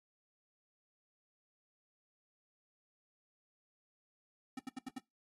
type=tone bursts; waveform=square; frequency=260.3 Hz; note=C4; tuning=9 cents flat; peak=-40 dBFS; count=5; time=4.57-4.985 s; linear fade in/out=5 ms; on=23 ms; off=75 ms; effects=noise-tail reverb RT60 0.2 s tail -21 dB re dry + AAC 32 kbps